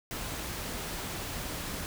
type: noise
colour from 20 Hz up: pink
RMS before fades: -37 dBFS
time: 0.11-1.86 s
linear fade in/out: 0 ms
effects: none